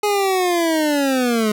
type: linear sweep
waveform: 25% pulse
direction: down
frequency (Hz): 420 to 208.6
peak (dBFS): -12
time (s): 0.03-1.52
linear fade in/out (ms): 5
effects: none